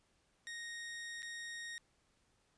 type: tone with dropouts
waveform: sawtooth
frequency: 1864.7 Hz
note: A#6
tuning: in tune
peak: -40 dBFS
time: 0.47-1.78 s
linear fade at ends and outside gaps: 0 ms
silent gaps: 1.222-1.229 s
effects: pink hiss -75 dBFS RMS until 2.57 s + resampled to 22050 Hz